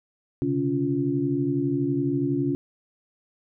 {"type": "tone cluster", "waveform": "sine", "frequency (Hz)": [130, 142.1, 280.5, 350], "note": ["C3", "C#3", "C#4", "F4"], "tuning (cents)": [-11, 43, 21, 4], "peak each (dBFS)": [-31, -30, -24, -28], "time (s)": [0.42, 2.55], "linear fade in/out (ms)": 0, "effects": []}